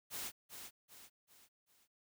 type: noise with echo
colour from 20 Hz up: white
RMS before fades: -43 dBFS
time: 0.1-0.32 s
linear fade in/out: 50 ms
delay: 390 ms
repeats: 4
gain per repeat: -7 dB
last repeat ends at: 1.88 s
effects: none